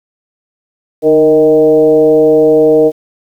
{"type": "tone with frequency modulation", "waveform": "sine", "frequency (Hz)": 466.2, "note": "A#4", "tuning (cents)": 0, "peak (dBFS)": -4, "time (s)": [1.02, 2.92], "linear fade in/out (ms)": 50, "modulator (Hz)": 159, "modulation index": 0.86, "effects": ["7-bit"]}